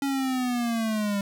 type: linear sweep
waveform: square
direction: down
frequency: 279.3 to 198.3 Hz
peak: -25 dBFS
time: 0.02-1.21 s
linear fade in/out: 2 ms
effects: none